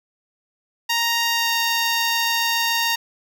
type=tone with pitch glide; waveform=10% pulse; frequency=932.3 to 926.9 Hz; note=A#5 to A#5; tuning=0 to -10 cents; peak=-10 dBFS; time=0.89-2.96 s; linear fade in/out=10 ms; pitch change=-10 cents; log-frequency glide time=1.31-1.53 s; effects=none